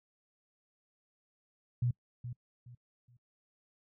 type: tone with echo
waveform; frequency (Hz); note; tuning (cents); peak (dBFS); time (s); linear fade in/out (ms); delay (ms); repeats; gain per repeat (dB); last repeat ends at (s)
sine; 121.8; B2; -24; -27; 1.82-1.91; 5; 420; 3; -11; 3.17
effects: noise-tail reverb RT60 0.1 s tail -25 dB re dry

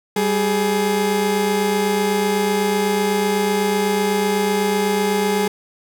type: tone pair together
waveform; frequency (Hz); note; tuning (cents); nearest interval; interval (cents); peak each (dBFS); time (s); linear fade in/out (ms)
30% pulse; 196 / 420; G3 / G#4; 0 / +19; octave + minor second; 1319; -18 / -16; 0.16-5.48; 5
effects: none

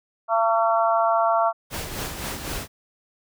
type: harmonic tone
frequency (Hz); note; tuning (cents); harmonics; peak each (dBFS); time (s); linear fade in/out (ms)
226.2; A3; +48; 3 / 4 / 5 / 6; -20 / -24 / -24 / -26; 0.28-1.53; 50
type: noise with tremolo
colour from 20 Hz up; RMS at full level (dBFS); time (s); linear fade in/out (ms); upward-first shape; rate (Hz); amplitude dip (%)
pink; -29; 1.7-2.68; 50; sine; 3.9; 50
effects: none

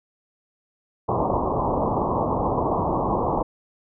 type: low-pass noise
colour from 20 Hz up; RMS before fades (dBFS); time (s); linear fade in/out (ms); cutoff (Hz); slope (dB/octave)
white; -23; 1.08-3.43; 10; 1100; 96
effects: none

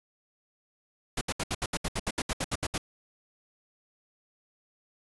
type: noise bursts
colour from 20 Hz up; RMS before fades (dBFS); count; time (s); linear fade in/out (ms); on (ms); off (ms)
pink; -30; 15; 1.17-2.78; 5; 42; 70
effects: resampled to 24000 Hz

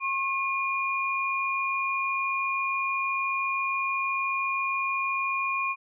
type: tone pair together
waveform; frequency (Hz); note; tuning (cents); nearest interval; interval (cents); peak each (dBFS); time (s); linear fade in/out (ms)
sine; 1080 / 2427; C#6 / D#7; -45 / -44; octave + major second; 1401; -28; 0-5.76; 50
effects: none

